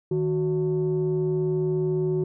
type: tone pair together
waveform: sine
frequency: 155.57 / 370 Hz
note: D#3 / F#4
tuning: 0 / 0 cents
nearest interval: octave + minor third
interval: 1500 cents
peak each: -24 / -22 dBFS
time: 0.11-2.24 s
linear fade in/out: 5 ms
effects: tanh soft clip ceiling -17 dBFS